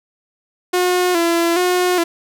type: tone with vibrato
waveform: sawtooth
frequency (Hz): 349.2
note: F4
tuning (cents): 0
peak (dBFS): -10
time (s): 0.73-2.04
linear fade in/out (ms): 10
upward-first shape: square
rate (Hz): 1.2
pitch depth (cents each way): 57
effects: none